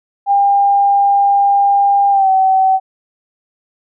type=tone with pitch glide; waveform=sine; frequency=801 to 762.6 Hz; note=G5 to G5; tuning=+37 to -48 cents; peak=-8 dBFS; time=0.26-2.8 s; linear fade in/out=50 ms; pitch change=-85 cents; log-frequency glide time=2.11-2.29 s; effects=none